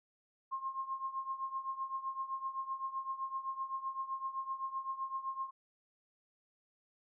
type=tone with tremolo; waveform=sine; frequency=1067 Hz; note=C6; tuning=34 cents sharp; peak=-33 dBFS; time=0.51-5.51 s; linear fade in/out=20 ms; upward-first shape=triangle; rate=7.8 Hz; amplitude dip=85%; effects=none